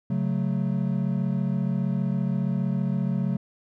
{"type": "chord", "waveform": "triangle", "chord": "F# minor", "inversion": "second", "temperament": "equal", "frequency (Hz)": [138.59, 185, 220], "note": ["C#3", "F#3", "A3"], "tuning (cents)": [0, 0, 0], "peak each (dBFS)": [-25, -24, -28], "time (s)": [0.1, 3.37], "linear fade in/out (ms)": 5, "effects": []}